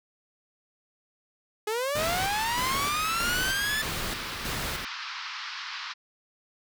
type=linear sweep; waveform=sawtooth; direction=up; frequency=414.4 to 1760 Hz; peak=-23 dBFS; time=1.67-3.82 s; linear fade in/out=5 ms
type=noise with tremolo; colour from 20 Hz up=pink; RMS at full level=-33 dBFS; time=1.95-4.85 s; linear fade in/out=5 ms; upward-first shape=square; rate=1.6 Hz; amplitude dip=55%
type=band-pass noise; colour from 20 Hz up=pink; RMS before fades=-37 dBFS; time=1.97-5.94 s; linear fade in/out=20 ms; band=1000 to 5300 Hz; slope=48 dB/octave
effects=none